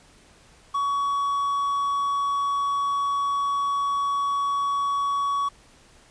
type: tone with quantisation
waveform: triangle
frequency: 1125 Hz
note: C#6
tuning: 25 cents sharp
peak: -20 dBFS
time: 0.74-5.49 s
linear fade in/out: 10 ms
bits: 8
effects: pink hiss -54 dBFS RMS until 6.1 s + resampled to 22050 Hz